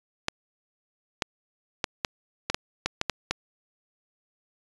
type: clicks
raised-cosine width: 0.2 ms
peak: -7 dBFS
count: 10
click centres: 0.284 / 1.222 / 1.842 / 2.048 / 2.5 / 2.545 / 2.86 / 3.014 / 3.097 / 3.31 s
effects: resampled to 22050 Hz